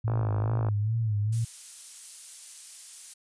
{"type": "tone with vibrato", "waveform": "sine", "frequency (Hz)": 108.8, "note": "A2", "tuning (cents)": -19, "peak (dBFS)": -24, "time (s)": [0.04, 1.45], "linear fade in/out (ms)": 10, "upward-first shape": "sine", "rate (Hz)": 2.4, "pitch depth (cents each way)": 97}
{"type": "click train", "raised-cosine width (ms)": 1, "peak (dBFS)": -20, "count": 33, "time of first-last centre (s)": [0.08, 0.686], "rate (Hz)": 52.8}
{"type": "noise", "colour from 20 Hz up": "violet", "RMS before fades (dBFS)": -38, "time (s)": [1.32, 3.14], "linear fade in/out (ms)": 10}
{"effects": ["resampled to 22050 Hz"]}